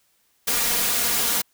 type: noise with comb filter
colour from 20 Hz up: white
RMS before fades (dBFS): -22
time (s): 0.47-1.42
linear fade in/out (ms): 10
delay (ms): 4.2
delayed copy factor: +0.7
effects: white hiss -65 dBFS RMS until 1.53 s